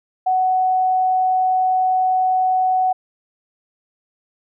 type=tone; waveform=sine; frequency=745 Hz; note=F#5; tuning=12 cents sharp; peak=-14 dBFS; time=0.26-2.93 s; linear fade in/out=10 ms; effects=none